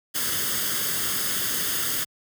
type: noise with comb filter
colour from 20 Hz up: white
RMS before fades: -26 dBFS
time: 0.14-2.05 s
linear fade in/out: 20 ms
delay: 0.61 ms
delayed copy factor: +0.65
effects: high-pass 80 Hz 12 dB/octave